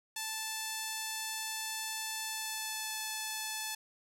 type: tone with pitch glide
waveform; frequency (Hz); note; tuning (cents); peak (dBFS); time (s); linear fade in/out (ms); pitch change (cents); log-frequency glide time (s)
5% pulse; 878 to 869.9; A5 to A5; -4 to -20; -24; 0.16-3.75; 5; -16; 2.21-2.99
effects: none